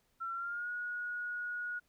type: tone with pitch glide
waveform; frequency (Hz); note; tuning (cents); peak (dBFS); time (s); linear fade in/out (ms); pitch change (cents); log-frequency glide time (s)
sine; 1354 to 1451.2; E6 to F#6; +46 to -34; -36; 0.2-1.8; 20; +120; 0.32-0.69
effects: pink hiss -75 dBFS RMS until 1.88 s